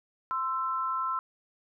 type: tone pair together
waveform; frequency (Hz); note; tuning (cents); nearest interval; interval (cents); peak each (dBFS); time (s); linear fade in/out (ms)
sine; 1039.8 / 1329; C6 / E6; -11 / +14; major third; 425; -31 / -30; 0.31-1.19; 0
effects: none